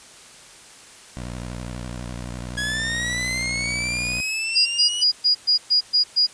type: tone with vibrato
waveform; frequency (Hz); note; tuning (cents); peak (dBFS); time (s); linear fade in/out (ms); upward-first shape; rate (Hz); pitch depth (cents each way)
15% pulse; 60.6; B1; -32; -24; 1.17-4.21; 0; square; 12; 99
type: linear sweep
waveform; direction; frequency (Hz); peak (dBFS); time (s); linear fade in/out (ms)
sawtooth; up; 1661.2 to 2964; -20; 2.57-5.04; 10
type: tone bursts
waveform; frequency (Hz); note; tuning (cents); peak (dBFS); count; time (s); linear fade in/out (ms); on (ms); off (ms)
sine; 4883; D#8; -33; -14; 8; 4.55-6.27; 20; 110; 120
effects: white hiss -45 dBFS RMS until 6.33 s + resampled to 22050 Hz